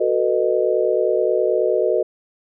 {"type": "chord", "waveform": "sine", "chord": "B dominant seventh", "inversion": "second", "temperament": "just", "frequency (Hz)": [370.4, 444.5, 493.9, 617.4], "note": ["F#4", "A4", "B4", "D#5"], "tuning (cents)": [2, 18, 0, -14], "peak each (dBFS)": -21, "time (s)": [0, 2.03], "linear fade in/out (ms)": 10, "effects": []}